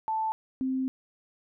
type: tone pair in turn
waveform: sine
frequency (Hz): 880 / 261.6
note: A5 / C4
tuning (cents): 0 / 0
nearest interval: octave + major sixth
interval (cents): 2100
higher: first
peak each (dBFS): -26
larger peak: neither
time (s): 0.08-0.32 / 0.61-0.88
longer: second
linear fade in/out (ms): 0
effects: none